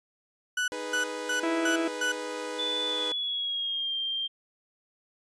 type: tone bursts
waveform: 35% pulse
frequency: 1484 Hz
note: F#6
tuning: 5 cents sharp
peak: -24 dBFS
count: 5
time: 0.57-2.12 s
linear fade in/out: 5 ms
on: 110 ms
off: 250 ms
type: chord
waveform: sawtooth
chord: G# minor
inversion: second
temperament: equal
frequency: 311.1 / 415.3 / 493.9 Hz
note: D#4 / G#4 / B4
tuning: 0 / 0 / 0 cents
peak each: -36 / -36 / -31 dBFS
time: 0.72-3.12 s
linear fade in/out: 0 ms
type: harmonic tone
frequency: 329.6 Hz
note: E4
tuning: in tune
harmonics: 1 / 2 / 3 / 4 / 5 / 6 / 7 / 8 / 10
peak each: -27 / -33 / -37 / -39 / -41 / -43 / -44 / -45 / -47 dBFS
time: 1.43-1.88 s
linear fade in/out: 5 ms
type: tone with pitch glide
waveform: sine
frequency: 3487 to 3179 Hz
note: A7 to G7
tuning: -16 to +24 cents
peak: -28 dBFS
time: 2.58-4.28 s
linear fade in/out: 20 ms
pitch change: -160 cents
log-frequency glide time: 2.87-3.95 s
effects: resampled to 22050 Hz